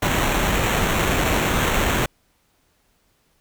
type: noise with sample-and-hold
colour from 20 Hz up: pink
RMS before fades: -20 dBFS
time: 0.02-2.06 s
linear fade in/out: 5 ms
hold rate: 4900 Hz
effects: pink hiss -64 dBFS RMS until 3.4 s